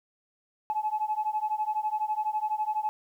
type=beating tone pair; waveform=sine; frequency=850 / 862 Hz; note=G#5 / A5; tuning=+40 / -36 cents; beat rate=12 Hz; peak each=-29 dBFS; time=0.7-2.89 s; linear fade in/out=0 ms; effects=tanh soft clip ceiling -19 dBFS + 10-bit